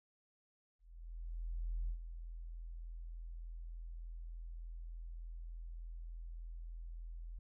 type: tone with ADSR envelope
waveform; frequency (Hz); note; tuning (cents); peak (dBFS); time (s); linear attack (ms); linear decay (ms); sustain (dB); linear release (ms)
sine; 41.69; E1; +20; -34; 0.79-7.39; 1100; 85; -10; 4
effects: tanh soft clip ceiling -31 dBFS